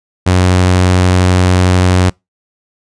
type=tone; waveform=sawtooth; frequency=91.3 Hz; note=F#2; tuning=23 cents flat; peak=-3 dBFS; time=0.26-2.1 s; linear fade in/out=10 ms; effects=noise-tail reverb RT60 0.2 s tail -26 dB re dry + resampled to 22050 Hz